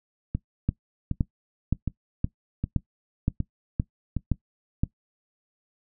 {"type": "two click trains", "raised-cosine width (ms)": 5, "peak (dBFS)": [-14, -10], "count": [6, 9], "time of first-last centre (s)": [[0.35, 4.167], [0.69, 4.835]], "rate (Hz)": [1.31, 1.93], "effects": ["noise-tail reverb RT60 0.1 s tail -19 dB re dry"]}